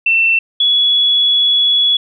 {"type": "tone pair in turn", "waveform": "sine", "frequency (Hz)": [2686, 3384], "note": ["E7", "G#7"], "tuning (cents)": [32, 32], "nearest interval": "major third", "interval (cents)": 400, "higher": "second", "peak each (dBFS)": [-9, -9], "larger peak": "neither", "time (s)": [[0.06, 0.39], [0.6, 1.97]], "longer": "second", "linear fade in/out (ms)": 5, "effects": []}